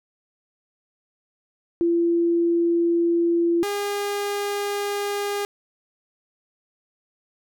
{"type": "tone pair in turn", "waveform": ["sine", "sawtooth"], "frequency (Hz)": [340.1, 406.6], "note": ["F4", "G#4"], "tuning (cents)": [-46, -37], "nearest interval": "minor third", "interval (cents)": 309, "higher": "second", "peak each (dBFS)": [-17, -20], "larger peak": "first", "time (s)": [[1.81, 3.63], [3.63, 5.45]], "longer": "neither", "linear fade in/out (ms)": 0, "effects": []}